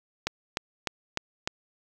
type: click train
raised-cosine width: 0.2 ms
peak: -10 dBFS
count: 5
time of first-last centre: 0.27-1.475 s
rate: 3.32 Hz
effects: 7-bit